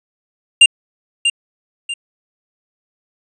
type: tone with echo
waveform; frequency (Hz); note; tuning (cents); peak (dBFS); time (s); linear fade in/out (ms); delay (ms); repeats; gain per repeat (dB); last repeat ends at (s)
square; 2794; F7; 0; -3; 0.61-0.66; 5; 640; 2; -9; 1.94
effects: resampled to 24000 Hz

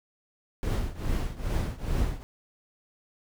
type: noise with tremolo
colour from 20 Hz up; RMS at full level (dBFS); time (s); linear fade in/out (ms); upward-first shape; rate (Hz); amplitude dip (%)
brown; -25; 0.63-2.23; 0; triangle; 2.4; 90
effects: none

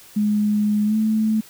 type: tone with pitch glide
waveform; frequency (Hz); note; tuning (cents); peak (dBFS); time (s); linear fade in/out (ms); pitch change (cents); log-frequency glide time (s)
sine; 209.4 to 218; G#3 to A3; +15 to -16; -16; 0.16-1.41; 10; +69; 0.85-0.96
effects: white hiss -46 dBFS RMS until 1.49 s

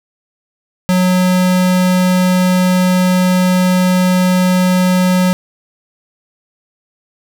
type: tone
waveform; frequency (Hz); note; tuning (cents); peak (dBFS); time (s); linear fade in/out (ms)
square; 182.9; F#3; -20; -10; 0.89-5.33; 0
effects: none

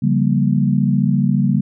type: chord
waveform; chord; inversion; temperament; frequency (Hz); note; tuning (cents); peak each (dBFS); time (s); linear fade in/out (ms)
sine; G half-diminished seventh; second; just; 141.12 / 176.4 / 196 / 235.2; Db3 / F3 / G3 / Bb3; +31 / +18 / 0 / +16; -17 / -22 / -17 / -19; 0.02-1.61; 10
effects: none

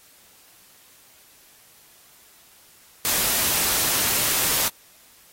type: noise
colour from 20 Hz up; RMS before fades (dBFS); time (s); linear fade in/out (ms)
white; -22; 3.05-4.68; 0
effects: white hiss -53 dBFS RMS until 5.32 s + AAC 48 kbps

